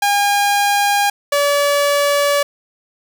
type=tone pair in turn; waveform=sawtooth; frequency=811 / 573.5 Hz; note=G#5 / D5; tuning=-41 / -41 cents; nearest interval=tritone; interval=600 cents; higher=first; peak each=-9 dBFS; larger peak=neither; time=0.02-1.1 / 1.32-2.43 s; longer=second; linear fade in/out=5 ms; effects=8-bit